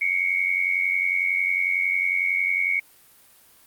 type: tone pair together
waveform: sine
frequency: 2170 / 2261 Hz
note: C#7 / C#7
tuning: -37 / +34 cents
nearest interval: minor second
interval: 71 cents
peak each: -23 dBFS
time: 0.01-2.8 s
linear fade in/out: 5 ms
effects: white hiss -54 dBFS RMS until 3.66 s + Opus 32 kbps